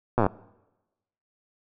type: slowing click train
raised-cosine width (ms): 1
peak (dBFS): -8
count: 10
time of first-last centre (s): 0.18-0.265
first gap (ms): 8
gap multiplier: 1.04
effects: noise-tail reverb RT60 1.0 s tail -22 dB re dry